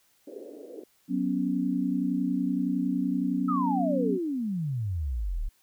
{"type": "band-pass noise", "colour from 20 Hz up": "white", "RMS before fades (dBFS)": -43, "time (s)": [0.27, 0.84], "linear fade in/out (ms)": 5, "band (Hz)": [280, 530], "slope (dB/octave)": 48}
{"type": "chord", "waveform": "sine", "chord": "F# suspended fourth", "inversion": "none", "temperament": "just", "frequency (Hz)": [185, 246.7, 277.5], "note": ["F#3", "B3", "C#4"], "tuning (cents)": [0, -2, 2], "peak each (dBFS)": [-30, -29, -28], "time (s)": [1.08, 4.19], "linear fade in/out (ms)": 50}
{"type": "exponential sweep", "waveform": "sine", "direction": "down", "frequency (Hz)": [1308, 32.7], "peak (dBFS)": -27, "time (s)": [3.48, 5.49], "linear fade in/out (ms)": 10}
{"effects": ["white hiss -66 dBFS RMS until 5.62 s"]}